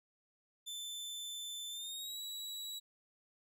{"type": "tone with pitch glide", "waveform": "sawtooth", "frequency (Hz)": [3532, 3896], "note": ["A7", "B7"], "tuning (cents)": [6, -24], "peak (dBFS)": -39, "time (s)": [0.66, 2.8], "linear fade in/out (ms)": 20, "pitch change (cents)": 170, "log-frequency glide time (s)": [1.7, 2.18], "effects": []}